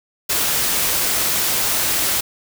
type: noise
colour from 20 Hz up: white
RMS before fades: -19 dBFS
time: 0.29-2.21 s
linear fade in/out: 10 ms
effects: none